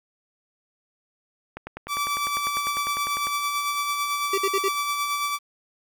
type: click train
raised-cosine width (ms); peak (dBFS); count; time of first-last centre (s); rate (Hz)
0.5; -19; 18; 1.57-3.27; 10
type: tone with tremolo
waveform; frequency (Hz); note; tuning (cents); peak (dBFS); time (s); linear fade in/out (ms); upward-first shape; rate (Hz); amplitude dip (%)
sawtooth; 1158; D6; -25; -19; 1.88-5.39; 50; sine; 9; 35
type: tone bursts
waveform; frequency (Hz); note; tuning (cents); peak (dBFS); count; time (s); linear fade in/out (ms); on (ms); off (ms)
square; 391.4; G4; -3; -23; 4; 4.33-4.685; 5; 49; 53
effects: 9-bit